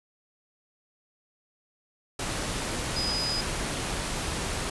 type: tone in noise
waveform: sine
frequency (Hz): 4978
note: D#8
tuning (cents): 0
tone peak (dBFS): -28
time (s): 2.96-3.41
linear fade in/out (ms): 5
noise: pink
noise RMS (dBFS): -31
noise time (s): 2.19-4.7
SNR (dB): 0
effects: resampled to 24000 Hz